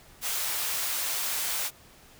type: high-pass noise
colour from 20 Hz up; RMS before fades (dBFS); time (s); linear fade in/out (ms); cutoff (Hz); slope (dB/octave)
white; -30; 0.21-1.71; 50; 630; 12
effects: pink hiss -54 dBFS RMS until 2.19 s